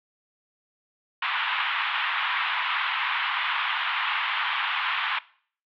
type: band-pass noise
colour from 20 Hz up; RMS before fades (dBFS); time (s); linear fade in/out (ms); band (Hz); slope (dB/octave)
pink; -27; 1.22-5.19; 5; 910 to 3400; 48
effects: noise-tail reverb RT60 0.5 s tail -20 dB re dry